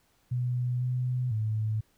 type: tone with pitch steps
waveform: sine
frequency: 123.8 / 125.7 / 108.8 Hz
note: B2 / B2 / A2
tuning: +5 / +31 / -19 cents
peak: -26 dBFS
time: 0.31-1.81 s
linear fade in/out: 10 ms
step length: 500 ms
effects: pink hiss -68 dBFS RMS until 1.97 s